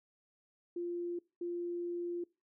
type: tone bursts at uneven times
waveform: sine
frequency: 347.7 Hz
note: F4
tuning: 8 cents flat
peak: -35 dBFS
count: 2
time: 0.76-1.19 / 1.41-2.24 s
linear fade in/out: 5 ms
effects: noise-tail reverb RT60 0.3 s tail -24 dB re dry